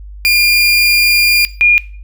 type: tone pair in turn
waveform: 30% pulse / sine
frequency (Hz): 2408 / 2425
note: D7 / D#7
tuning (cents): +43 / -45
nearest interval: unison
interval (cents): 12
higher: second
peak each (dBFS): -5 / -5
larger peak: neither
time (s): 0.25-1.45 / 1.61-1.78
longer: first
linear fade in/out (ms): 0
effects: noise-tail reverb RT60 0.4 s tail -18 dB re dry + added 50 Hz sine -28 dBFS peak until 2.03 s